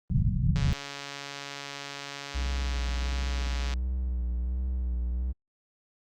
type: low-pass noise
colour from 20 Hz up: white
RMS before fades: -25 dBFS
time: 0.1-0.73 s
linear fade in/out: 0 ms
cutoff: 180 Hz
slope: 48 dB/octave
type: click train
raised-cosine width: 0.2 ms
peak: -20 dBFS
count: 449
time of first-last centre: 0.56-3.737 s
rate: 141 Hz
type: tone with vibrato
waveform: triangle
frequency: 61.74 Hz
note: B1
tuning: in tune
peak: -25 dBFS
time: 2.34-5.33 s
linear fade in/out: 20 ms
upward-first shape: sine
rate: 1.4 Hz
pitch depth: 50 cents each way
effects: Opus 24 kbps